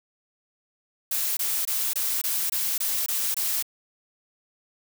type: noise bursts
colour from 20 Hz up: blue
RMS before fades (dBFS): -26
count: 9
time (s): 1.11-3.626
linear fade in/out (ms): 5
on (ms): 260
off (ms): 22
effects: none